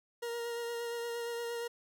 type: tone with vibrato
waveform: 40% pulse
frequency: 470 Hz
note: A#4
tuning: 14 cents sharp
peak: -35 dBFS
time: 0.22-1.68 s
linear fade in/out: 10 ms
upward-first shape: sine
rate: 8.6 Hz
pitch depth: 17 cents each way
effects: none